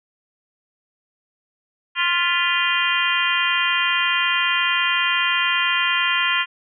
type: harmonic tone with a mistuned harmonic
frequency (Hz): 349.2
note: F4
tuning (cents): 0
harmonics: 3 / 4 / 5 / 6 / 7 / 8 / 9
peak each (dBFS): -25 / -25 / -25 / -25 / -25 / -25 / -25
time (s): 1.95-6.46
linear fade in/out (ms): 50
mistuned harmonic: 6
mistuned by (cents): -84
effects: none